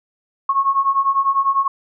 sine beating tone pair, 1087 / 1097 Hz, C#6 / C#6, -34 / -18 cents, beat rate 10 Hz, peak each -19 / -16 dBFS, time 0.49-1.68 s, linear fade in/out 5 ms, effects none

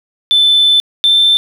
sine tone pair in turn, 3522 / 3553 Hz, A7 / A7, +1 / +16 cents, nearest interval unison, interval 15 cents, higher second, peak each -5 dBFS, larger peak neither, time 0.31-0.8 / 1.04-1.37 s, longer first, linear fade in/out 0 ms, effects tanh soft clip ceiling -3 dBFS + 7-bit

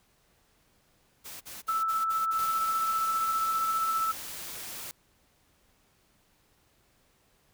white noise bursts, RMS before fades -43 dBFS, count 6, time 1.24-2.475 s, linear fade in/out 20 ms, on 170 ms, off 43 ms
sine tone with tremolo, 1318.5 Hz, E6, in tune, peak -24 dBFS, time 1.68-4.12 s, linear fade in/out 10 ms, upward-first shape triangle, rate 15 Hz, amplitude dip 35%
white noise, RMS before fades -40 dBFS, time 2.39-4.91 s, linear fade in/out 0 ms
effects pink hiss -67 dBFS RMS until 7.53 s

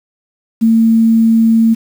sine tone with quantisation, 225.9 Hz, A3, 46 cents sharp, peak -6 dBFS, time 0.61-1.75 s, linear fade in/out 20 ms, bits 6, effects none

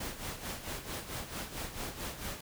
pink noise with tremolo, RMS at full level -38 dBFS, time 0-2.41 s, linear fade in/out 5 ms, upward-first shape sine, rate 4.5 Hz, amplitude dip 65%, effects none

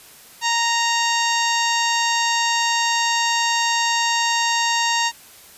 harmonic tone with a mistuned harmonic, 930 Hz, A#5, 4 cents flat, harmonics 1 / 2 / 3 / 4 / 5 / 6 / 7 / 8, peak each -21 / -24 / -26 / -27 / -28 / -29 / -29 / -30 dBFS, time 0.41-5.12 s, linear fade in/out 50 ms, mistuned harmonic 5, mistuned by -22 cents, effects white hiss -45 dBFS RMS until 5.57 s + resampled to 32000 Hz

